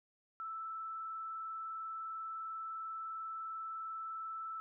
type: tone with vibrato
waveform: sine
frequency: 1318.5 Hz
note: E6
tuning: in tune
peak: -40 dBFS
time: 0.4-4.6 s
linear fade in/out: 0 ms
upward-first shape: sine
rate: 20 Hz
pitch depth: 22 cents each way
effects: none